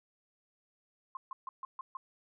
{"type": "tone bursts", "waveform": "sine", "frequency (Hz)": 1059, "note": "C6", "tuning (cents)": 21, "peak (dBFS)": -38, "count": 6, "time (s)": [1.15, 1.97], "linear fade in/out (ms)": 2, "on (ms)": 20, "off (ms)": 140, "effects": []}